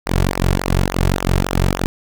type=tone with flanger; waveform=sawtooth; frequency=45.87 Hz; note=F#1; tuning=14 cents flat; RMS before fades=-17 dBFS; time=0.06-1.86 s; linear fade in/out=0 ms; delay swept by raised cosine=0.24 to 4.04 ms; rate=3.5 Hz; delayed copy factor=-0.85; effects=none